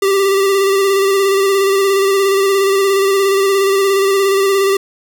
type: tone with vibrato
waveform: square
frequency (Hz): 392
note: G4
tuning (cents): 0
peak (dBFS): -11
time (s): 0.02-4.77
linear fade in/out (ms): 5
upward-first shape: square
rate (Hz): 17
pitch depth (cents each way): 24
effects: none